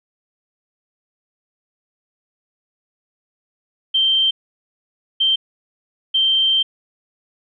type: tone bursts at uneven times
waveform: sine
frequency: 3136 Hz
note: G7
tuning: in tune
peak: -13 dBFS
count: 3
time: 3.94-4.31 / 5.2-5.36 / 6.14-6.63 s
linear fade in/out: 10 ms
effects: none